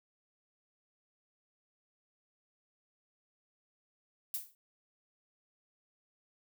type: noise with exponential decay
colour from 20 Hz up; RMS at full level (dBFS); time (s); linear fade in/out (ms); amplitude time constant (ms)
violet; -33; 4.34-4.55; 1; 45
effects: none